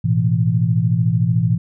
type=chord; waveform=sine; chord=A suspended second; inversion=none; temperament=equal with one note detuned; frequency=110 / 123.47 / 166.54 Hz; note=A2 / B2 / E3; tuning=0 / 0 / +18 cents; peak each=-18 dBFS; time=0.04-1.58 s; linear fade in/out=10 ms; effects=none

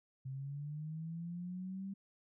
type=linear sweep; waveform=sine; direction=up; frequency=130.81 to 197.1 Hz; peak=-40 dBFS; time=0.25-1.94 s; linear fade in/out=10 ms; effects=none

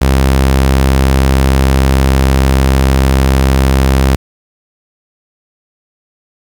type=tone; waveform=sawtooth; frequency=66.6 Hz; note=C2; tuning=31 cents sharp; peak=-3 dBFS; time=0.01-4.16 s; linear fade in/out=10 ms; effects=7-bit

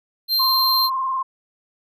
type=tone; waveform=square; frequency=4161 Hz; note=C8; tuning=10 cents flat; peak=-17 dBFS; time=0.28-0.9 s; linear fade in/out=50 ms
type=tone with vibrato; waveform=sine; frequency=1054 Hz; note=C6; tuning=12 cents sharp; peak=-20 dBFS; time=0.39-1.23 s; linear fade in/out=10 ms; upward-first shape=square; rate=20 Hz; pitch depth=32 cents each way
effects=none

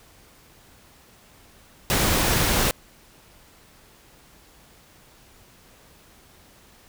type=noise; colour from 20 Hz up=pink; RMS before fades=-21 dBFS; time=1.9-2.71 s; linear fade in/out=0 ms; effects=pink hiss -53 dBFS RMS until 6.88 s

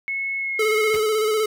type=tone with pitch glide; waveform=sine; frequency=2190 to 2156 Hz; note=C#7 to C#7; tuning=-22 to -49 cents; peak=-23 dBFS; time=0.08-0.95 s; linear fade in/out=0 ms; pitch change=-27 cents; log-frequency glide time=0.37-0.58 s
type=tone with vibrato; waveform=square; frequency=431.9 Hz; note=A4; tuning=32 cents flat; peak=-19 dBFS; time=0.59-1.46 s; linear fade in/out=5 ms; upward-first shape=square; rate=16 Hz; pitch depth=30 cents each way
type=noise with exponential decay; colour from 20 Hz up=pink; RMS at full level=-30 dBFS; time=0.94-1.06 s; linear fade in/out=1 ms; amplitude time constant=25 ms
effects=none

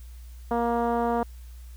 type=tone with low-pass filter; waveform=10% pulse; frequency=235.3 Hz; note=A#3; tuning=16 cents sharp; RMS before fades=-25 dBFS; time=0.51-1.23 s; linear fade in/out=2 ms; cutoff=840 Hz; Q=1.2; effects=added 60 Hz sine -40 dBFS peak until 1.76 s + white hiss -58 dBFS RMS until 1.76 s

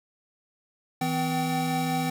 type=tone cluster; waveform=square; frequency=161.7 / 254.9 / 770 Hz; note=E3 / C4 / G5; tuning=-33 / -45 / -31 cents; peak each=-30 dBFS; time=1.01-2.1 s; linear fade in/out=5 ms; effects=9-bit

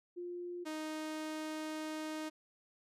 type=tone pair in turn; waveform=sine / sawtooth; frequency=352.3 / 310.9 Hz; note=F4 / D#4; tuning=+15 / -1 cents; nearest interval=major second; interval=216 cents; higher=first; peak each=-40 / -35 dBFS; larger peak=second; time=0.16-0.65 / 0.65-2.3 s; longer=second; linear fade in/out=20 ms; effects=low-pass 11000 Hz 12 dB/octave

